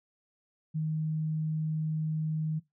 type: tone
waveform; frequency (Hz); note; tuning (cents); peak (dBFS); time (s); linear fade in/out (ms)
sine; 156.4; D#3; +9; -28; 0.74-2.6; 20
effects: noise-tail reverb RT60 0.2 s tail -21 dB re dry